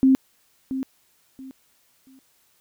sine tone with echo, 264.5 Hz, C4, 19 cents sharp, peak -12 dBFS, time 0.03-0.15 s, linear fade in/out 0 ms, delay 680 ms, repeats 3, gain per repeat -12 dB, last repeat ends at 2.19 s, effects white hiss -63 dBFS RMS until 2.6 s

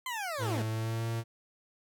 20% pulse linear sweep, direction down, 1049 to 196 Hz, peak -29 dBFS, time 0.06-0.62 s, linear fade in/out 2 ms
45% pulse tone with pitch glide, 110.5 to 114.66 Hz, A2 to A#2, +8 to -28 cents, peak -31 dBFS, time 0.38-1.24 s, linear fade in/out 50 ms, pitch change +64 cents, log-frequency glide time 0.7-1.06 s
effects none

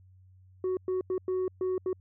sine tone bursts at uneven times, 371.2 Hz, F#4, 6 cents sharp, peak -24 dBFS, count 6, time 0.64-0.77 / 0.88-1.01 / 1.1-1.18 / 1.28-1.48 / 1.61-1.78 / 1.86-1.93 s, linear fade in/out 2 ms, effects tanh soft clip ceiling -26 dBFS + added 93 Hz sine -54 dBFS peak until 2 s

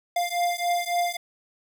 square beating tone pair, 698 / 701.6 Hz, F5 / F5, -1 / +8 cents, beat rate 3.6 Hz, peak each -27 dBFS, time 0.16-1.17 s, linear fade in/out 5 ms, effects none

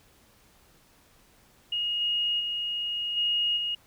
sine tone with level steps, 2869 Hz, F7, 46 cents sharp, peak -26 / -24 / -28 / -23 / -27 dBFS, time 1.72-3.75 s, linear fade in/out 5 ms, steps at 2 / 2.39 / 3.16 / 3.56 s, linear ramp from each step 20 ms, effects pink hiss -60 dBFS RMS until 3.86 s

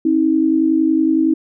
sine tone pair together, 268.4 / 319.2 Hz, C4 / D#4, +44 / +44 cents, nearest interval minor third, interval 300 cents, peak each -17 / -13 dBFS, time 0.05-1.34 s, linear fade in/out 5 ms, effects none

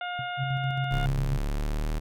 harmonic tone, 712 Hz, F5, 33 cents sharp, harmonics 1 / 2 / 3 / 4 / 5, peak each -33 / -35 / -42 / -41 / -45 dBFS, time 0.01-1.06 s, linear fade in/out 2 ms
sine tone with exponential decay, 128.5 Hz, C3, 31 cents flat, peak -30 dBFS, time 0.19-0.32 s, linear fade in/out 2 ms, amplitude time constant 28 ms
sine tone with tremolo, 133.6 Hz, C3, 36 cents sharp, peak -25 dBFS, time 0.37-1.4 s, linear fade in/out 50 ms, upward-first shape square, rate 7.4 Hz, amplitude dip 40%
45% pulse exponential sweep, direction up, 33.2 to 38.89 Hz, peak -26 dBFS, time 0.91-2 s, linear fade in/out 20 ms
effects none

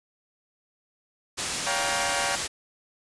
white low-pass noise, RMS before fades -31 dBFS, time 1.37-2.48 s, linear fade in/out 20 ms, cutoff 9100 Hz, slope 24 dB/octave
20% pulse chord, G half-diminished seventh, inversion second, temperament just, 564.5 / 705.6 / 784 / 940.8 Hz, Db5 / F5 / G5 / Bb5, +31 / +18 / 0 / +16 cents, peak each -27 / -27 / -26 / -28 dBFS, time 1.66-2.36 s, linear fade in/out 10 ms
effects resampled to 24000 Hz

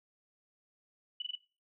sine tone bursts, 2960 Hz, F#7, in tune, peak -34 dBFS, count 4, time 1.2-1.354 s, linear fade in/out 5 ms, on 22 ms, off 22 ms, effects noise-tail reverb RT60 0.3 s tail -17 dB re dry

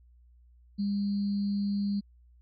sine tone with sample-and-hold, 201.7 Hz, G3, 50 cents sharp, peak -26 dBFS, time 0.78-2.01 s, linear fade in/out 20 ms, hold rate 4410 Hz, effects added 60 Hz sine -55 dBFS peak until 2.41 s + MP3 32 kbps

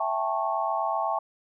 sine chord, A dominant seventh, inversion second, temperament just, 660 / 792 / 880 / 1100 Hz, E5 / G5 / A5 / C#6, +2 / +18 / 0 / -14 cents, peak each -30 dBFS, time 0-1.19 s, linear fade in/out 5 ms, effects none

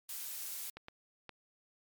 blue noise, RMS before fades -42 dBFS, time 0.09-0.7 s, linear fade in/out 2 ms
clicks, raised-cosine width 0.3 ms, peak -30 dBFS, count 3, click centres 0.77 / 0.884 / 1.293 s
effects MP3 96 kbps

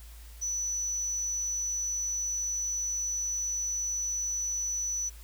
sine tone, 5950 Hz, F#8, 9 cents sharp, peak -29 dBFS, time 0.41-5.1 s, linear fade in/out 20 ms, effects added 56 Hz sine -45 dBFS peak until 5.23 s + white hiss -55 dBFS RMS until 5.23 s

